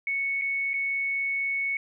sine tone with dropouts, 2214 Hz, C#7, 3 cents flat, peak -25 dBFS, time 0.07-1.77 s, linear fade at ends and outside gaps 2 ms, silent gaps 0.414-0.419 / 0.734-0.739 s, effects none

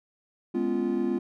triangle chord, C# dominant seventh, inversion second, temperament just, 207.9 / 249.5 / 277.2 / 346.5 Hz, G#3 / B3 / C#4 / E#4, +2 / +18 / 0 / -14 cents, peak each -30 / -27 / -31 / -26 dBFS, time 0.54-1.19 s, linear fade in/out 10 ms, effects none

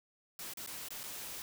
white noise with dropouts, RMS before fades -44 dBFS, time 0.39-1.42 s, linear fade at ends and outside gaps 1 ms, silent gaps 0.536-0.572 / 0.663-0.673 / 0.885-0.905 / 1.033-1.038 s, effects none

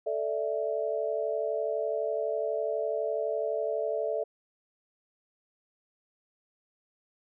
sine chord, A suspended fourth, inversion none, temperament equal, 440 / 587.3 / 659.3 Hz, A4 / D5 / E5, 0 / 0 / 0 cents, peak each -32 dBFS, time 0.06-4.24 s, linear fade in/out 10 ms, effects none

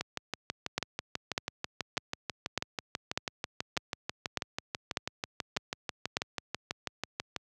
two click trains, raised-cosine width 0.2 ms, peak -15 / -11 dBFS, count 46 / 10, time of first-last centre 0.01-7.363 / 0.78-6.169 s, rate 6.12 / 1.67 Hz, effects high-pass 80 Hz 12 dB/octave

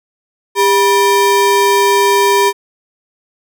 square ring-modulated tone, 688 Hz, F5, 26 cents flat, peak -6 dBFS, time 0.55-2.53 s, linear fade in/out 50 ms, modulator 287 Hz, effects none

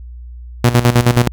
sawtooth tone with tremolo, 120.8 Hz, B2, 38 cents flat, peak -3 dBFS, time 0.64-1.28 s, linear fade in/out 5 ms, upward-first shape square, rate 9.5 Hz, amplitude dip 75%, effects added 60 Hz sine -29 dBFS peak until 1.32 s

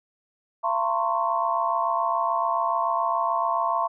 sine tone cluster, 680 / 909 / 1038 / 1105 Hz, F5 / A#5 / C6 / C#6, -46 / -44 / -14 / -6 cents, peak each -27 dBFS, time 0.63-3.88 s, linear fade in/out 20 ms, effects none

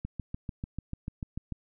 click train, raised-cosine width 5 ms, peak -22 dBFS, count 11, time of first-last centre 0.05-1.523 s, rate 6.79 Hz, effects none

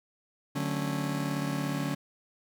40% pulse chord, D major seventh, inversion none, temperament just, 146.83 / 183.54 / 220.2 / 275.3 Hz, D3 / F#3 / A3 / C#4, 0 / -14 / +2 / -12 cents, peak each -32 / -36 / -38 / -33 dBFS, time 0.55-1.95 s, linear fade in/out 10 ms, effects none

